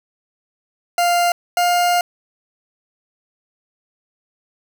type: tone pair in turn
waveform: 40% pulse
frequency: 698.5 / 705.4 Hz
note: F5 / F5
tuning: 0 / +17 cents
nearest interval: unison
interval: 17 cents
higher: second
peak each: -13 dBFS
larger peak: neither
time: 0.98-1.32 / 1.57-2.01 s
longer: second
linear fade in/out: 2 ms
effects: none